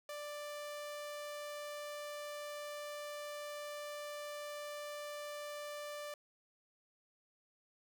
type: tone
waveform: sawtooth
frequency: 589 Hz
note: D5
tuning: 5 cents sharp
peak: -39 dBFS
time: 0.09-6.14 s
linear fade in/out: 2 ms
effects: none